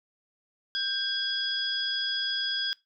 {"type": "tone cluster", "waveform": "sine", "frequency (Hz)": [1575, 3337, 4943], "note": ["G6", "G#7", "D#8"], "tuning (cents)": [8, 8, -12], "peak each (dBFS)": [-33, -30, -32], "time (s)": [0.75, 2.73], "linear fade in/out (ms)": 0, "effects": ["noise-tail reverb RT60 0.2 s tail -21 dB re dry"]}